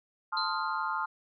sine chord, F dominant seventh, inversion first, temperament equal, 880 / 1046.5 / 1244.5 / 1396.9 Hz, A5 / C6 / Eb6 / F6, 0 / 0 / 0 / 0 cents, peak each -35 dBFS, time 0.32-1.06 s, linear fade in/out 10 ms
sine tone with exponential decay, 4100 Hz, C8, 36 cents flat, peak -29 dBFS, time 0.37-1.06 s, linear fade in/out 2 ms, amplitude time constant 150 ms
effects none

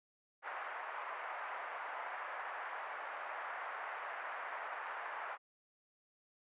pink band-pass noise, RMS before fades -44 dBFS, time 0.42-5.38 s, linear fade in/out 50 ms, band 720 to 1900 Hz, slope 24 dB/octave, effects resampled to 8000 Hz

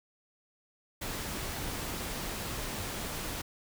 pink noise, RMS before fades -37 dBFS, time 1.01-3.42 s, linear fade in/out 10 ms, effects none

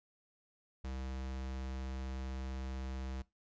square tone, 65.41 Hz, C2, in tune, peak -40 dBFS, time 0.84-3.22 s, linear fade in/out 5 ms, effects noise-tail reverb RT60 0.2 s tail -20 dB re dry + resampled to 16000 Hz

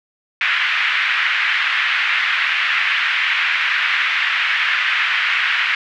pink band-pass noise, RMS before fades -18 dBFS, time 0.41-5.75 s, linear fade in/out 2 ms, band 1600 to 2700 Hz, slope 24 dB/octave, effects none

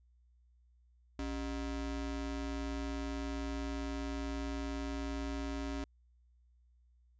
square ring-modulated tone, 167.8 Hz, E3, 31 cents sharp, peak -34 dBFS, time 1.19-5.84 s, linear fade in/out 2 ms, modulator 109 Hz, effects added 60 Hz sine -64 dBFS peak until 7.19 s + resampled to 16000 Hz

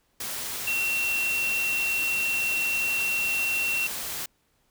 sine tone in noise, 2723 Hz, F7, 44 cents flat, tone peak -24 dBFS, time 0.67-3.87 s, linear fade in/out 5 ms, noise white, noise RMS -33 dBFS, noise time 0.2-4.26 s, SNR +6 dB, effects pink hiss -69 dBFS RMS until 4.7 s

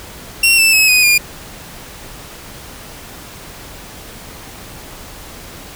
sawtooth tone with pitch steps, 2734 / 2652 / 2572 / 2494 / 2419 Hz, F7 / E7 / E7 / D#7 / D#7, -37 / +10 / -43 / +3 / -49 cents, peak -5 dBFS, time 0.43-1.18 s, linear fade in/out 5 ms, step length 150 ms, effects pink hiss -34 dBFS RMS until 5.75 s

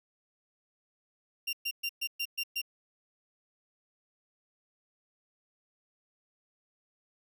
30% pulse tone bursts, 2776 Hz, F7, 11 cents flat, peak -28 dBFS, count 7, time 1.47-2.617 s, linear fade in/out 10 ms, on 61 ms, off 120 ms, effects none

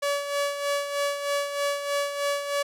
sawtooth tone with tremolo, 570 Hz, C#5, 48 cents sharp, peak -19 dBFS, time 0.02-2.63 s, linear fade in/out 10 ms, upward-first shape sine, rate 3.2 Hz, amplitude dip 60%, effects low-pass 12000 Hz 12 dB/octave

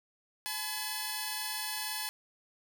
10% pulse tone cluster, 853 / 1007 / 1684 / 4443 / 5290 Hz, G#5 / B5 / G#6 / C#8 / E8, +46 / +33 / +24 / +3 / +5 cents, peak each -31 / -33 / -36 / -33 / -38 dBFS, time 0.46-2.09 s, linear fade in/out 0 ms, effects none

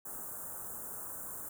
white band-stop noise, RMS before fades -43 dBFS, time 0.05-1.49 s, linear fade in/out 5 ms, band 1500 to 7400 Hz, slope 48 dB/octave, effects none

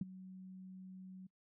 sine tone with ADSR envelope, 187 Hz, F#3, 19 cents sharp, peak -32 dBFS, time 0.01-1.27 s, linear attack 4 ms, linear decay 21 ms, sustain -17 dB, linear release 7 ms, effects noise-tail reverb RT60 0.1 s tail -26 dB re dry

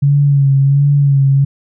sine tone with vibrato, 140 Hz, C#3, 18 cents sharp, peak -7 dBFS, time 0.02-1.45 s, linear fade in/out 10 ms, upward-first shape sine, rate 1.4 Hz, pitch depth 41 cents each way, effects none

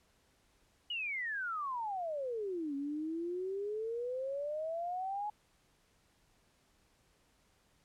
sine exponential two-way sweep, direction down then up, 2960 to 275.2 to 848 Hz, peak -35 dBFS, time 0.9-5.3 s, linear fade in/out 5 ms, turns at 2.75 s, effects pink hiss -71 dBFS RMS until 7.84 s + low-pass 11000 Hz 12 dB/octave

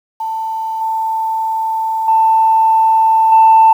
sine tone with level steps, 889 Hz, A5, 18 cents sharp, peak -17 / -14 / -7 / -3 dBFS, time 0.2-3.73 s, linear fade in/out 5 ms, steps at 0.81 / 2.08 / 3.32 s, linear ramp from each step 2 ms, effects tanh soft clip ceiling 0 dBFS + 7-bit

